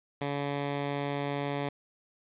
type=tone; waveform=10% pulse; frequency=142.4 Hz; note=C#3; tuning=47 cents sharp; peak=-22 dBFS; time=0.21-1.69 s; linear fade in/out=5 ms; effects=resampled to 8000 Hz + 9-bit